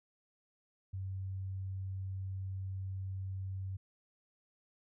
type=tone; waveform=sine; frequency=95.4 Hz; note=G2; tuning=47 cents flat; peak=-37 dBFS; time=0.93-3.77 s; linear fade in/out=10 ms; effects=none